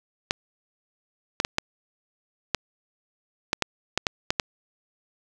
clicks, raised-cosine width 0.2 ms, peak -4 dBFS, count 11, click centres 0.309 / 1.401 / 1.449 / 1.584 / 2.547 / 3.531 / 3.623 / 3.976 / 4.068 / 4.305 / 4.398 s, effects none

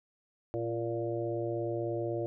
harmonic tone with a mistuned harmonic, 116.54 Hz, A#2, in tune, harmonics 1 / 3 / 4 / 5 / 6, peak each -38 / -34 / -39 / -37 / -44 dBFS, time 0.54-2.26 s, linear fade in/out 0 ms, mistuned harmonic 3, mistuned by -16 cents, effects none

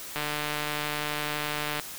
click train, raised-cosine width 0.3 ms, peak -14 dBFS, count 245, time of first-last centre 0.16-1.798 s, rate 149 Hz, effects white hiss -40 dBFS RMS until 1.98 s

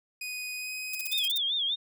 sawtooth tone with pitch glide, 2489 to 2512 Hz, D#7 to D#7, 0 to +16 cents, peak -31 dBFS, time 0.21-1.28 s, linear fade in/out 5 ms, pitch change +16 cents, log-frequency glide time 0.55-0.72 s
violet noise bursts, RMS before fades -33 dBFS, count 8, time 0.93-1.379 s, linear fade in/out 5 ms, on 22 ms, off 39 ms
sine tone with vibrato, 3428 Hz, A7, 46 cents flat, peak -26 dBFS, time 1.11-1.76 s, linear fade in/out 20 ms, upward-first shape sine, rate 5.1 Hz, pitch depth 120 cents each way
effects none

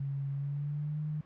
sine tone with pitch glide, 138.59 to 152.01 Hz, C#3 to D#3, 0 to -40 cents, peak -32 dBFS, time 0-1.21 s, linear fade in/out 5 ms, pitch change +160 cents, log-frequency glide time 0.32-1 s, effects pink hiss -61 dBFS RMS until 1.25 s + low-pass 2000 Hz 12 dB/octave

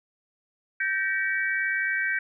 sine tone cluster, 1559 / 1812 / 1911 / 2281 Hz, G6 / A#6 / A#6 / C#7, -10 / -50 / +43 / +49 cents, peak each -26 / -35 / -30 / -31 dBFS, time 0.8-2.19 s, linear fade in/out 5 ms, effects none

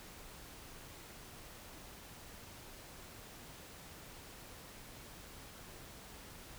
silence, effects pink hiss -53 dBFS RMS until 6.58 s

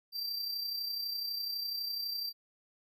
square tone with amplitude modulation, 4699 Hz, D8, in tune, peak -33 dBFS, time 0.12-2.33 s, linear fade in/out 50 ms, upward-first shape sine, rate 32 Hz, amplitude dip 45%, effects none

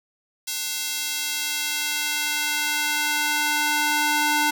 square tone with high-pass filter sweep, 298.4 Hz, D4, 28 cents sharp, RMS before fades -24 dBFS, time 0.47-4.51 s, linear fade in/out 10 ms, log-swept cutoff 4300 to 800 Hz, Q 0.78, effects none

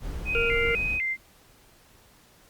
brown noise, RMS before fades -33 dBFS, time 0-1 s, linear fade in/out 50 ms
sine tone with vibrato, 2289 Hz, D7, 45 cents flat, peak -25 dBFS, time 0.25-1.17 s, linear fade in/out 50 ms, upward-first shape square, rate 2 Hz, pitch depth 160 cents each way
harmonic tone, 466.2 Hz, A#4, in tune, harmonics 1 / 3 / 5 / 6, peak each -26 / -31 / -33 / -34 dBFS, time 0.35-0.75 s, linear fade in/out 0 ms
effects pink hiss -57 dBFS RMS until 2.49 s + Opus 48 kbps

